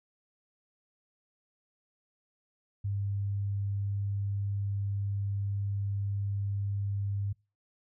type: tone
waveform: sine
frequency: 100.1 Hz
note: G2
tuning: 37 cents sharp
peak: -29 dBFS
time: 2.84-7.33 s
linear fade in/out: 10 ms
effects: noise-tail reverb RT60 0.3 s tail -26 dB re dry